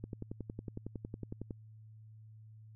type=click train; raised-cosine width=3 ms; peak=-28 dBFS; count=17; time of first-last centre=0.04-1.508 s; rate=10.9 Hz; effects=added 109 Hz sine -52 dBFS peak until 2.75 s